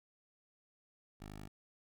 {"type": "tone", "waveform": "10% pulse", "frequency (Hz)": 51.3, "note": "G#1", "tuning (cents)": -21, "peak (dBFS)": -39, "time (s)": [1.2, 1.48], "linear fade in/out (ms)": 10, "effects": []}